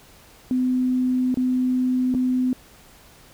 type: tone with dropouts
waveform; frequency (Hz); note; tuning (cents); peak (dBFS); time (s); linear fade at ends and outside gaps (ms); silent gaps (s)
sine; 253.9; B3; +48; -18; 0.51-2.53; 1; 1.343-1.372 / 2.141-2.148
effects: pink hiss -50 dBFS RMS until 3.33 s